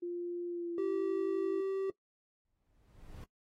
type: tone with pitch glide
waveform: sine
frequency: 349.2 to 334.8 Hz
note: F4 to E4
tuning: 0 to +27 cents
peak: -35 dBFS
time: 0.02-1.61 s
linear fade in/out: 10 ms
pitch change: -73 cents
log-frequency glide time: 0.47-0.96 s
type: tone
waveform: triangle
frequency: 386.5 Hz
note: G4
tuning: 24 cents flat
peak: -30 dBFS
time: 0.78-1.9 s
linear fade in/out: 2 ms
type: noise with exponential growth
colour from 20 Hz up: brown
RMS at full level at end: -44 dBFS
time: 2.45-3.24 s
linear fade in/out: 1 ms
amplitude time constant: 170 ms
effects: noise-tail reverb RT60 0.1 s tail -18 dB re dry + AAC 48 kbps